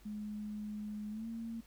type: tone with pitch glide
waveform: sine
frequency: 210.5 to 228.2 Hz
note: G#3 to A#3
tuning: +24 to -37 cents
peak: -39 dBFS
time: 0.05-1.61 s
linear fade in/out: 10 ms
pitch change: +139 cents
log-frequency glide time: 1.1-1.27 s
effects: added 50 Hz sine -60 dBFS peak until 1.66 s + pink hiss -65 dBFS RMS until 1.66 s